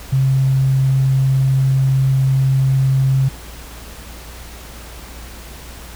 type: tone with tanh clipping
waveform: triangle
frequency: 133.6 Hz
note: C3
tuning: 36 cents sharp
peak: -11 dBFS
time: 0.12-3.29 s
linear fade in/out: 10 ms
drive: 3 dB
effects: added 58 Hz sine -35 dBFS peak until 5.95 s + pink hiss -37 dBFS RMS until 5.95 s